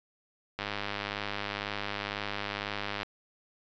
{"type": "click train", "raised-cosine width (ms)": 0.3, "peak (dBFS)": -17, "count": 250, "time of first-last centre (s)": [0.59, 3.031], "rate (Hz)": 102, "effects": ["resampled to 16000 Hz"]}